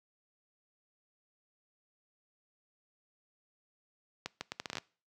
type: accelerating click train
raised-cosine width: 0.2 ms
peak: -19 dBFS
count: 10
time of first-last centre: 4.26-4.783 s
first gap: 150 ms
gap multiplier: 0.73
effects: noise-tail reverb RT60 0.4 s tail -23 dB re dry + high-pass 100 Hz 12 dB/octave